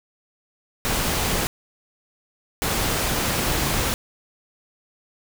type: noise bursts at uneven times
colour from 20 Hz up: pink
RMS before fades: -23 dBFS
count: 2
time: 0.85-1.47 / 2.62-3.94 s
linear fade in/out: 0 ms
effects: none